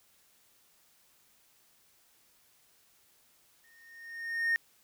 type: tone with exponential growth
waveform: triangle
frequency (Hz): 1841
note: A#6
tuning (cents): -22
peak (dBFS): -21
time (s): 3.64-4.56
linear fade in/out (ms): 0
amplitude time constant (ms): 200
effects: tanh soft clip ceiling -20 dBFS + white hiss -66 dBFS RMS until 4.83 s